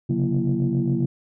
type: tone cluster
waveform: sine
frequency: 133.3 / 140.6 / 180.1 / 234.6 / 336.3 Hz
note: C3 / C#3 / F#3 / A#3 / E4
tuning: +33 / +25 / -46 / +11 / +35 cents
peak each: -24 / -24 / -26 / -25 / -26 dBFS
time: 0.09-1.06 s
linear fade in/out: 10 ms
effects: tanh soft clip ceiling -12 dBFS